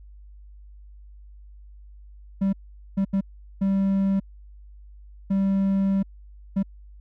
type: tone bursts at uneven times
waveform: triangle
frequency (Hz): 194.9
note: G3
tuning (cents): -10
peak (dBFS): -17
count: 6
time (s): 2.41-2.53 / 2.97-3.05 / 3.13-3.21 / 3.61-4.2 / 5.3-6.03 / 6.56-6.63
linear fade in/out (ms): 10
effects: added 50 Hz sine -43 dBFS peak until 7 s